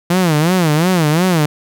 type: tone with vibrato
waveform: sawtooth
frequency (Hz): 166.9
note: E3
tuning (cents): +22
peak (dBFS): -7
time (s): 0.1-1.46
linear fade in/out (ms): 5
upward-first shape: sine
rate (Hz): 2.8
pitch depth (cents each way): 200
effects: none